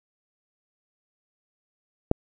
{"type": "click", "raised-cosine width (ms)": 2, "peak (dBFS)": -5, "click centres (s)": 2.114, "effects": []}